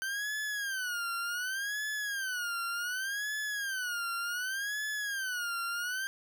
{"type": "tone with vibrato", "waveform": "40% pulse", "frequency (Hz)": 1539, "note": "G6", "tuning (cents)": -32, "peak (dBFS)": -32, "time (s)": [0.02, 6.07], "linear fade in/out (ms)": 0, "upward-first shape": "sine", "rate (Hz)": 0.67, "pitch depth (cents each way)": 190, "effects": []}